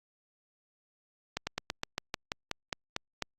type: slowing click train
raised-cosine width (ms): 0.2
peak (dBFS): -14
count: 12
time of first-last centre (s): 1.37-3.223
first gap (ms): 100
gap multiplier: 1.1
effects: Opus 48 kbps